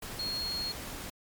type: tone in noise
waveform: sine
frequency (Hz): 4291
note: C8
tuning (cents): +43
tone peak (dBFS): -32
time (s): 0.19-0.72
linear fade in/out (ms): 5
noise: pink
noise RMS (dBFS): -41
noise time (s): 0.02-1.1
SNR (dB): +6
effects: MP3 96 kbps